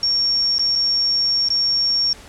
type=tone with dropouts; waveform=sine; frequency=5520 Hz; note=F8; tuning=21 cents flat; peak=-15 dBFS; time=0.03-2.13 s; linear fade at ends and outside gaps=1 ms; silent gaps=0.583-0.594 / 0.754-0.758 / 1.486-1.503 s; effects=pink hiss -42 dBFS RMS until 2.28 s + low-pass 9000 Hz 12 dB/octave